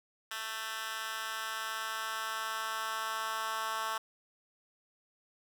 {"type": "tone with high-pass filter sweep", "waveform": "10% pulse", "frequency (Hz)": 221.4, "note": "A3", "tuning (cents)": 11, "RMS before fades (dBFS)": -37, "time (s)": [0.31, 3.98], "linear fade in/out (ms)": 5, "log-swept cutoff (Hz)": [1800, 1100], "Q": 1.7, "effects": []}